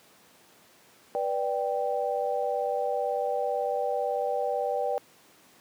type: chord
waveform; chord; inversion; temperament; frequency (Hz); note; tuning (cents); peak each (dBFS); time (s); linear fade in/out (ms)
sine; G major; first; just; 490 / 588 / 784; B4 / D5 / G5; -14 / +2 / 0; -30; 1.15-4.98; 0
effects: pink hiss -57 dBFS RMS until 5.6 s + high-pass 200 Hz 12 dB/octave